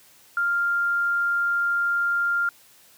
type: tone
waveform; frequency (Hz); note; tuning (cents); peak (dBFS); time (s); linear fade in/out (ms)
sine; 1396.9; F6; 0; -20; 0.37-2.49; 2
effects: white hiss -54 dBFS RMS until 2.97 s + high-pass 60 Hz 12 dB/octave